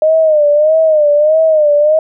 sine tone with vibrato, 613 Hz, D#5, 26 cents flat, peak -6 dBFS, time 0.02-1.99 s, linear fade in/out 2 ms, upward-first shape sine, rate 1.6 Hz, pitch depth 85 cents each way, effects none

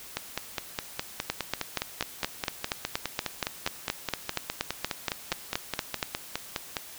two click trains, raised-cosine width 0.2 ms, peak -11 / -9 dBFS, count 33 / 21, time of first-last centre 0.17-6.768 / 1.3-6.028 s, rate 4.85 / 4.23 Hz, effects white hiss -45 dBFS RMS until 6.98 s

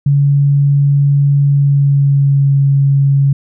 sine tone with pitch glide, 141.6 to 138.93 Hz, C#3 to C#3, +37 to +4 cents, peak -7 dBFS, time 0.06-3.33 s, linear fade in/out 5 ms, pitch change -33 cents, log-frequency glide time 1.45-2.56 s, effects none

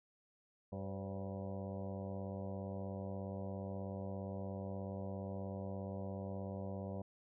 harmonic tone with a mistuned harmonic, 96.9 Hz, G2, 20 cents flat, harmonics 1 / 2 / 3 / 4 / 5 / 6 / 7 / 8 / 9 / 10, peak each -45 / -45 / -55 / -53 / -50 / -50 / -54 / -59 / -64 / -60 dBFS, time 0.72-7.02 s, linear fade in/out 5 ms, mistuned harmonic 5, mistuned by +66 cents, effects none

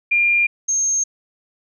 sine tone pair in turn, 2400 / 6420 Hz, D7 / G8, +37 / +40 cents, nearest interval octave + perfect fourth, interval 1703 cents, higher second, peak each -13 / -16 dBFS, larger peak first, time 0.11-0.47 / 0.68-1.04 s, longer neither, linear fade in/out 10 ms, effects none

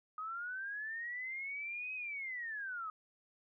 sine linear two-way sweep, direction up then down, 1244.5 to 2549 to 1244.5 Hz, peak -39 dBFS, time 0.18-2.9 s, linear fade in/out 2 ms, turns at 1.94 s, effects none

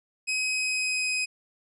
sawtooth tone with pitch glide, 2534 to 2515 Hz, D#7 to D#7, +31 to +18 cents, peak -22 dBFS, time 0.27-1.26 s, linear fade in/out 20 ms, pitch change -13 cents, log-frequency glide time 0.43-1.08 s, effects resampled to 24000 Hz

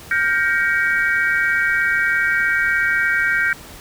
sine chord, G half-diminished seventh, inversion third, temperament just, 1411.2 / 1568 / 1881.6 / 2258 Hz, F6 / G6 / Bb6 / Db7, +18 / 0 / +16 / +31 cents, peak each -23 / -18 / -21 / -24 dBFS, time 0.11-3.53 s, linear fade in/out 2 ms, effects pink hiss -39 dBFS RMS until 3.8 s

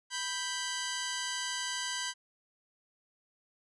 10% pulse tone pair together, 987.8 / 1568 Hz, B5 / G6, 0 / 0 cents, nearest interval minor sixth, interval 800 cents, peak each -28 / -27 dBFS, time 0.1-2.14 s, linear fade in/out 50 ms, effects resampled to 22050 Hz

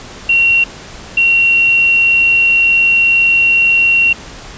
sine tone pair in turn, 2741 / 2741 Hz, F7 / F7, -33 / -33 cents, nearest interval unison, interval 0 cents, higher neither, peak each -7 dBFS, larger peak neither, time 0.29-0.64 / 1.17-4.13 s, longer second, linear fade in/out 5 ms, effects pink hiss -32 dBFS RMS until 4.57 s + resampled to 16000 Hz

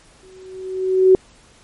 sine tone with exponential growth, 375.2 Hz, F#4, 24 cents sharp, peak -5 dBFS, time 0.23-1.15 s, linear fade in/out 1 ms, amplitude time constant 200 ms, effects pink hiss -50 dBFS RMS until 1.63 s + MP3 48 kbps

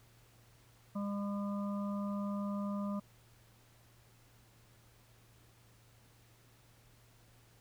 harmonic tone, 201.9 Hz, G#3, 49 cents flat, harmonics 1 / 3 / 5 / 6, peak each -35 / -45 / -49 / -48 dBFS, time 0.95-3 s, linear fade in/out 10 ms, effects added 116 Hz sine -64 dBFS peak until 7.6 s + pink hiss -66 dBFS RMS until 7.6 s

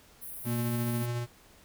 white high-pass noise, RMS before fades -42 dBFS, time 0.21-1.07 s, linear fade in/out 20 ms, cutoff 9000 Hz, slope 96 dB/octave
square tone with tremolo, 120 Hz, B2, 49 cents flat, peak -30 dBFS, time 0.44-1.27 s, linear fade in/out 50 ms, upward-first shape sine, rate 14 Hz, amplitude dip 25%
sine tone, 232.8 Hz, A#3, 2 cents flat, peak -32 dBFS, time 0.46-1.03 s, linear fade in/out 10 ms
effects pink hiss -58 dBFS RMS until 1.64 s

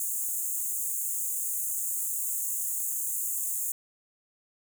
pink high-pass noise, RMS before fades -31 dBFS, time 0-3.72 s, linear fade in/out 2 ms, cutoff 6700 Hz, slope 96 dB/octave, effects none

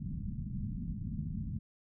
white low-pass noise, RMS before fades -38 dBFS, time 0-1.59 s, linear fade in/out 10 ms, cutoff 220 Hz, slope 48 dB/octave, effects none

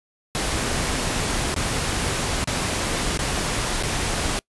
pink noise with dropouts, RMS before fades -24 dBFS, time 0.35-4.39 s, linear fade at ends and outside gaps 0 ms, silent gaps 1.542-1.563 / 2.442-2.474 / 3.174-3.191 / 3.826-3.834 s, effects noise-tail reverb RT60 0.1 s tail -25 dB re dry + resampled to 24000 Hz

